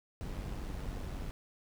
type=noise with amplitude modulation; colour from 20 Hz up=brown; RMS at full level=-38 dBFS; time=0.21-1.31 s; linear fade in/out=0 ms; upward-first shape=sine; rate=96.2 Hz; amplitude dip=40%; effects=none